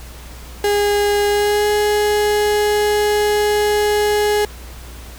35% pulse tone with pitch glide, 410.1 to 417.5 Hz, G#4 to G#4, -22 to +9 cents, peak -12 dBFS, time 0.64-4.45 s, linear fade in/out 2 ms, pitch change +31 cents, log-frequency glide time 1.29-1.69 s, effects added 60 Hz sine -34 dBFS peak until 5.18 s + pink hiss -39 dBFS RMS until 5.18 s

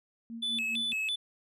sine tone with tremolo, 230 Hz, A#3, 23 cents flat, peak -37 dBFS, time 0.3-0.93 s, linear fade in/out 0 ms, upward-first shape sine, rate 4.8 Hz, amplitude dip 80%
triangle tone with vibrato, 3000 Hz, F#7, 23 cents sharp, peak -28 dBFS, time 0.42-1.16 s, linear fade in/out 10 ms, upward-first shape square, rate 3 Hz, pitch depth 260 cents each way
effects none

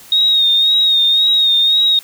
sine tone with vibrato, 3729 Hz, A#7, in tune, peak -9 dBFS, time 0.12-1.99 s, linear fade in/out 2 ms, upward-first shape sine, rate 1.9 Hz, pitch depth 44 cents each way, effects white hiss -40 dBFS RMS until 2.03 s

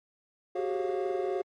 triangle tone cluster, 372.5 / 395.7 / 415.6 / 541 / 704 Hz, F#4 / G4 / G#4 / C#5 / F5, +12 / +16 / +1 / -42 / +14 cents, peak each -29 / -33 / -34 / -34 / -34 dBFS, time 0.55-1.42 s, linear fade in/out 10 ms, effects tanh soft clip ceiling -19 dBFS + MP3 48 kbps

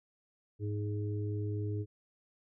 harmonic tone, 104.1 Hz, G#2, 5 cents sharp, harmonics 1 / 3 / 4, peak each -33 / -42 / -42 dBFS, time 0.59-1.86 s, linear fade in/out 50 ms, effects none

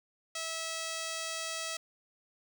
5% pulse tone, 650 Hz, E5, 24 cents flat, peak -24 dBFS, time 0.35-1.77 s, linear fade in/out 5 ms, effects none

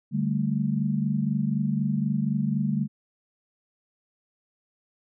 sine chord, D suspended fourth, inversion none, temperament equal, 146.83 / 196 / 220 Hz, D3 / G3 / A3, 0 / 0 / 0 cents, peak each -27 dBFS, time 0.11-2.88 s, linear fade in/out 50 ms, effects none

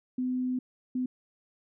sine tone bursts at uneven times, 253.4 Hz, B3, 45 cents sharp, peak -27 dBFS, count 2, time 0.18-0.59 / 0.95-1.06 s, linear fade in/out 5 ms, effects none

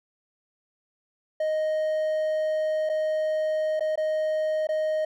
triangle tone with dropouts, 622.3 Hz, D#5, in tune, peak -21 dBFS, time 1.4-5.05 s, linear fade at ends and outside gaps 5 ms, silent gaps 2.892-2.896 / 3.796-3.806 / 3.957-3.975 / 4.671-4.689 s, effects none

